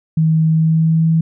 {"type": "tone with pitch glide", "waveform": "sine", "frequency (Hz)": [159.4, 162.37], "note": ["D#3", "E3"], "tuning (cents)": [42, -26], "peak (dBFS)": -10, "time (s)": [0.17, 1.21], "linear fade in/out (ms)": 5, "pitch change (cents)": 32, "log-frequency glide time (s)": [0.48, 1.09], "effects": []}